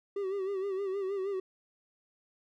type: tone with vibrato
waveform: triangle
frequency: 389.2 Hz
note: G4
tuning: 12 cents flat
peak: -29 dBFS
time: 0.16-1.4 s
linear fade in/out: 5 ms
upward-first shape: sine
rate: 6.4 Hz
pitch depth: 70 cents each way
effects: none